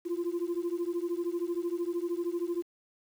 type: beating tone pair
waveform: sine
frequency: 339.5 / 352.5 Hz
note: F4 / F4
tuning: -49 / +16 cents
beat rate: 13 Hz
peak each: -31 dBFS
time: 0.05-2.63 s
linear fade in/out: 20 ms
effects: tanh soft clip ceiling -26 dBFS + 9-bit